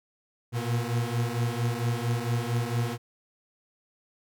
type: beating tone pair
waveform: 40% pulse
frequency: 116.54 / 120.94 Hz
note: A#2 / B2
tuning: 0 / -36 cents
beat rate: 4.4 Hz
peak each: -28 dBFS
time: 0.52-2.98 s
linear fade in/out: 50 ms
effects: none

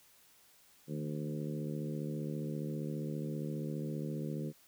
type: harmonic tone with a mistuned harmonic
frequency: 74.9 Hz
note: D2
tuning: 35 cents sharp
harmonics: 2 / 3 / 4 / 5 / 6 / 7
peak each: -38 / -42 / -44 / -46 / -48 / -49 dBFS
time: 0.87-4.53 s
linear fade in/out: 50 ms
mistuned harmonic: 2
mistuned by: +40 cents
effects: white hiss -64 dBFS RMS until 4.67 s

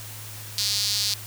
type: tone with high-pass filter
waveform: sawtooth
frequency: 205.9 Hz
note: G#3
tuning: 15 cents flat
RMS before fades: -25 dBFS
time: 0.58-1.14 s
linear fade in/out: 0 ms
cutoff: 4500 Hz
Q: 3.7
effects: added 106 Hz sine -40 dBFS peak until 1.26 s + white hiss -40 dBFS RMS until 1.26 s

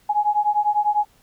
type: beating tone pair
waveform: sine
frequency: 830.6 / 840.6 Hz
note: G#5 / G#5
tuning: 0 / +21 cents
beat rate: 10 Hz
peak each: -20 dBFS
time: 0.09-1.05 s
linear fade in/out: 10 ms
effects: pink hiss -58 dBFS RMS until 1.22 s

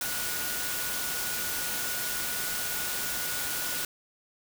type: tone in noise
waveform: sine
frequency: 1458 Hz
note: F#6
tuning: 26 cents flat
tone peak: -39 dBFS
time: 0.01-3.85 s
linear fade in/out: 2 ms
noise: white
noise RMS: -32 dBFS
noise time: 0.01-3.85 s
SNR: -10 dB
effects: none

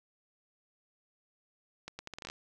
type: accelerating click train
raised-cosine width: 0.2 ms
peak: -24 dBFS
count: 10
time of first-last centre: 1.88-2.3 s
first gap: 110 ms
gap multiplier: 0.76
effects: none

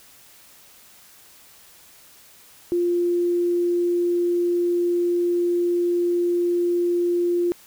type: tone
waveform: sine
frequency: 349.2 Hz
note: F4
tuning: in tune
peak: -18 dBFS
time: 2.72-7.52 s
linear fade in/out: 0 ms
effects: white hiss -50 dBFS RMS until 7.66 s

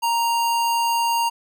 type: tone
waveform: square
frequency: 932.3 Hz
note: A#5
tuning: in tune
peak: -19 dBFS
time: 0.02-1.3 s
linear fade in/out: 20 ms
effects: none

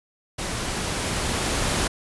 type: noise with level ramp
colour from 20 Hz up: pink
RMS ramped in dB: -29 to -23 dBFS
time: 0.38-1.88 s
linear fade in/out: 10 ms
effects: resampled to 24000 Hz

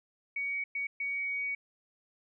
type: tone bursts at uneven times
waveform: sine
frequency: 2249 Hz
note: C#7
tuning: 24 cents sharp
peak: -31 dBFS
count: 3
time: 0.36-0.64 / 0.75-0.87 / 1-1.55 s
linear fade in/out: 5 ms
effects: none

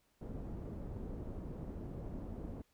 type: low-pass noise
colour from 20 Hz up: pink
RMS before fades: -44 dBFS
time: 0.21-2.62 s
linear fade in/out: 5 ms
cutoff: 420 Hz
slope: 12 dB/octave
effects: pink hiss -75 dBFS RMS until 2.73 s

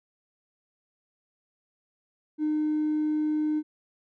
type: tone with hard clipping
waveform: sine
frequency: 305.2 Hz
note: D#4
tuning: 33 cents flat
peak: -24 dBFS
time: 2.38-3.63 s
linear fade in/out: 50 ms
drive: 1 dB
effects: none

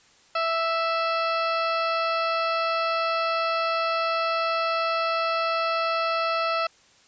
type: harmonic tone with a mistuned harmonic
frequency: 659.3 Hz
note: E5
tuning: in tune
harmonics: 1 / 2 / 3 / 4 / 5 / 6 / 7 / 8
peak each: -27 / -25 / -37 / -32 / -41 / -39 / -39 / -42 dBFS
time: 0.35-6.67 s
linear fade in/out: 5 ms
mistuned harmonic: 6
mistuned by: +76 cents
effects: white hiss -57 dBFS RMS until 7.07 s + resampled to 16000 Hz

